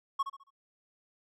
triangle tone with echo, 1100 Hz, C#6, 14 cents flat, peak -24 dBFS, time 0.19-0.23 s, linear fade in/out 10 ms, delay 69 ms, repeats 4, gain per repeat -9 dB, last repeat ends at 0.506 s, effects none

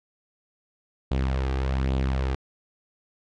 sawtooth tone with flanger, 66 Hz, C2, 16 cents sharp, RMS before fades -25 dBFS, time 1.11-2.35 s, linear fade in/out 5 ms, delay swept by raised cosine 0.26 to 2.56 ms, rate 1.2 Hz, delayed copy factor +0.5, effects low-pass 4000 Hz 12 dB/octave

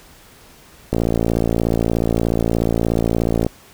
click train, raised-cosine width 2 ms, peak -4 dBFS, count 145, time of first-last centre 0.93-3.465 s, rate 56.8 Hz, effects pink hiss -46 dBFS RMS until 3.73 s

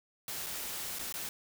white noise with dropouts, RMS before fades -39 dBFS, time 0.28-1.29 s, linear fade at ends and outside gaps 1 ms, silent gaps 0.463-0.467 / 0.987-0.992 / 1.125-1.14 s, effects none

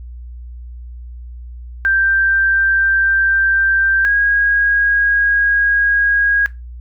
sine tone pair in turn, 1574 / 1640.2 Hz, G6 / G#6, +7 / -22 cents, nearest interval minor second, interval 71 cents, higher second, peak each -11 dBFS, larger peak neither, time 1.85-4.05 / 4.05-6.46 s, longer second, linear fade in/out 0 ms, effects noise-tail reverb RT60 0.2 s tail -17 dB re dry + added 60 Hz sine -29 dBFS peak until 6.8 s

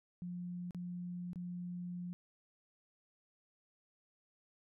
sine tone with dropouts, 177.1 Hz, F3, 24 cents sharp, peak -40 dBFS, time 0.22-2.13 s, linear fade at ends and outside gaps 0 ms, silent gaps 0.708-0.747 / 1.332-1.358 s, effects none

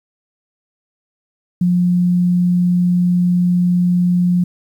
sine tone, 177.7 Hz, F3, 30 cents sharp, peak -11 dBFS, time 1.61-4.44 s, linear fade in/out 5 ms, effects 8-bit

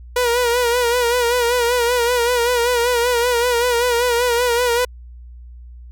sawtooth tone with vibrato, 482.4 Hz, B4, 41 cents flat, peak -11 dBFS, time 0.16-4.85 s, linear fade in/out 5 ms, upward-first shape sine, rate 5.2 Hz, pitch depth 59 cents each way, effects added 60 Hz sine -35 dBFS peak until 5.91 s

